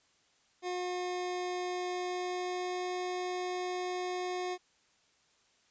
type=tone with pitch glide; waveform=25% pulse; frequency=360 to 362.3 Hz; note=F#4 to F#4; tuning=-47 to -36 cents; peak=-30 dBFS; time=0.62-4.58 s; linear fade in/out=50 ms; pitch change=+11 cents; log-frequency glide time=1.69-2.94 s; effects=white hiss -69 dBFS RMS until 5.7 s + resampled to 16000 Hz